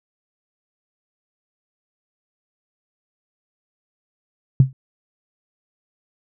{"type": "tone with exponential decay", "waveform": "sine", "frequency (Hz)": 132, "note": "C3", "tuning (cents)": 16, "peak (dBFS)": -4, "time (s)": [4.6, 4.73], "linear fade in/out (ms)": 2, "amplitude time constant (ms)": 27, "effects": []}